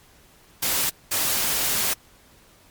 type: noise bursts at uneven times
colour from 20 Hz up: white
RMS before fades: -23 dBFS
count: 2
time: 0.62-0.9 / 1.11-1.94 s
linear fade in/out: 10 ms
effects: pink hiss -54 dBFS RMS until 2.7 s + MP3 96 kbps